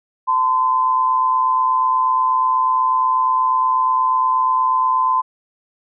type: tone pair together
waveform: sine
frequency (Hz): 895.7 / 1024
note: A5 / C6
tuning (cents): +31 / -38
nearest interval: major second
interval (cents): 231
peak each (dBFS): -22 / -14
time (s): 0.27-5.22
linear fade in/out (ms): 20
effects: none